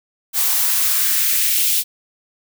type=noise with high-pass filter sweep; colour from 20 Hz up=blue; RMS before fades=-17 dBFS; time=0.33-1.84 s; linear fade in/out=50 ms; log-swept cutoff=660 to 3200 Hz; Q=1.6; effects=none